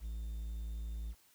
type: tone with quantisation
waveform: triangle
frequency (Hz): 55.5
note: A1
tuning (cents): +16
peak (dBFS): -36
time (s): 0-1.15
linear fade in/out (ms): 50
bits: 11
effects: white hiss -67 dBFS RMS until 1.34 s